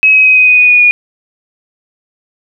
sine tone with pitch steps, 2557 / 2541 / 2525 / 2509 / 2493 / 2477 / 2461 / 2446 Hz, D#7 / D#7 / D#7 / D#7 / D#7 / D#7 / D#7 / D#7, +47 / +36 / +25 / +14 / +3 / -8 / -20 / -30 cents, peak -3 dBFS, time 0.03-0.91 s, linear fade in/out 0 ms, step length 110 ms, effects none

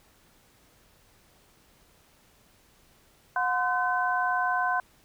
sine tone cluster, 726 / 1027 / 1522 Hz, F#5 / C6 / F#6, -33 / -33 / +48 cents, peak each -28 dBFS, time 3.36-4.8 s, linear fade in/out 2 ms, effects pink hiss -61 dBFS RMS until 5.04 s

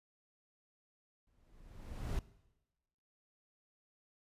brown noise with exponential growth, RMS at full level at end -34 dBFS, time 1.27-2.19 s, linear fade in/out 1 ms, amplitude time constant 200 ms, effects noise-tail reverb RT60 1.0 s tail -19 dB re dry + resampled to 32000 Hz

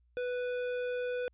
sine tone with tanh clipping, 494.5 Hz, B4, 2 cents sharp, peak -34 dBFS, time 0.17-1.28 s, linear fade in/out 0 ms, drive 15 dB, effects added 60 Hz sine -65 dBFS peak until 1.33 s + resampled to 8000 Hz

